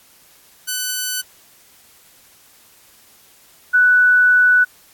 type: tone pair in turn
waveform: 5% pulse / sine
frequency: 1500 / 1484.5 Hz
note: F#6 / F#6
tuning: +23 / +5 cents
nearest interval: unison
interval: 18 cents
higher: first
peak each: -9 dBFS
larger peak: neither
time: 0.67-1.22 / 3.73-4.65 s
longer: second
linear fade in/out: 20 ms
effects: white hiss -50 dBFS RMS until 4.93 s + AAC 64 kbps